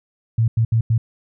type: tone bursts at uneven times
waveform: sine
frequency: 113.5 Hz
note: A#2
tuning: 46 cents flat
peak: -13 dBFS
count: 4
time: 0.38-0.48 / 0.57-0.65 / 0.72-0.81 / 0.9-0.98 s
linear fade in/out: 5 ms
effects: none